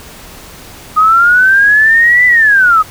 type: linear two-way sweep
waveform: sine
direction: up then down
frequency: 1237 to 2000 to 1237 Hz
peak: -4 dBFS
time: 0.96-2.83 s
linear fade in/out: 20 ms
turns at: 2.26 s
effects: pink hiss -33 dBFS RMS until 2.9 s

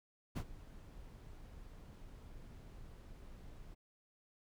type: noise with ADSR envelope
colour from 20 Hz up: brown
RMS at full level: -34 dBFS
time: 0.35-3.75 s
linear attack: 20 ms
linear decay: 66 ms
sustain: -19 dB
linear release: 17 ms
effects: none

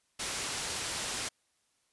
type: low-pass noise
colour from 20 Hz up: white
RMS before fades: -36 dBFS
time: 0.19-1.29 s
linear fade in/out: 10 ms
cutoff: 8700 Hz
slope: 12 dB/octave
effects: white hiss -74 dBFS RMS until 1.92 s + resampled to 24000 Hz

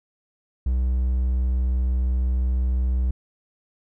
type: tone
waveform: triangle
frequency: 62.9 Hz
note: B1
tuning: 32 cents sharp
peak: -17 dBFS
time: 0.66-3.11 s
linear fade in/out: 5 ms
effects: none

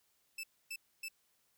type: tone bursts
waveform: sawtooth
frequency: 2637 Hz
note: E7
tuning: in tune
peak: -37 dBFS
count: 3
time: 0.38-1.085 s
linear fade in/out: 5 ms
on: 55 ms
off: 270 ms
effects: white hiss -75 dBFS RMS until 1.57 s

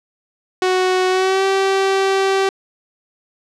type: tone with pitch glide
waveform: sawtooth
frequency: 370 to 387.3 Hz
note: F#4 to G4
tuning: 0 to -21 cents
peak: -10 dBFS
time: 0.62-2.49 s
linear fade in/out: 2 ms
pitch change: +79 cents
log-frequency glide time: 1.09-1.44 s
effects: low-pass 6000 Hz 12 dB/octave

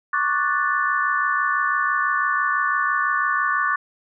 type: chord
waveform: sine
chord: D major seventh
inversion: third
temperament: equal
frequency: 1108.7 / 1174.7 / 1480 / 1760 Hz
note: C#6 / D6 / F#6 / A6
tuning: 0 / 0 / 0 / 0 cents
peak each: -24 dBFS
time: 0.13-3.76 s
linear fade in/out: 5 ms
effects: none

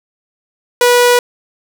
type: tone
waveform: sawtooth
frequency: 487.5 Hz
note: B4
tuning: 23 cents flat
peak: -3 dBFS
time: 0.81-1.19 s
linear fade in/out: 2 ms
effects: none

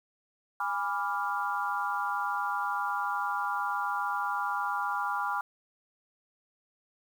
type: chord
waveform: sine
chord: G# diminished seventh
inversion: none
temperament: equal with one note detuned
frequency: 819.6 / 987.8 / 1174.7 / 1396.9 Hz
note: G#5 / B5 / D6 / F6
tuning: -23 / 0 / 0 / 0 cents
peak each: -34 dBFS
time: 0.6-5.41 s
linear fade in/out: 2 ms
effects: 9-bit

